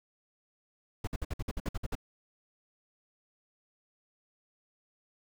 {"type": "noise bursts", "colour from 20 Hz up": "brown", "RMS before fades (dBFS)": -33, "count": 11, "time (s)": [1.04, 1.953], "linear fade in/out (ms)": 5, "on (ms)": 33, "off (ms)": 55, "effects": []}